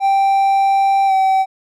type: tone with pitch glide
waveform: triangle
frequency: 784 to 767 Hz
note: G5 to G5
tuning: 0 to -38 cents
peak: -9 dBFS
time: 0-1.46 s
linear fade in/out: 50 ms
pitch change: -38 cents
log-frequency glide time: 1.07-1.12 s
effects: none